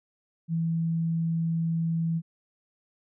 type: tone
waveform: sine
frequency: 164.81 Hz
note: E3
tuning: in tune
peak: -24 dBFS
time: 0.48-2.22 s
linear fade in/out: 50 ms
effects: none